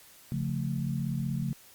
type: chord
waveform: sine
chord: Db augmented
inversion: none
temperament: equal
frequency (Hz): 138.59 / 174.61 / 220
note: Db3 / F3 / A3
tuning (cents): 0 / 0 / 0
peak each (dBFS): -31 / -34 / -35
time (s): 0.32-1.53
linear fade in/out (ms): 0
effects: white hiss -55 dBFS RMS until 1.74 s + Opus 48 kbps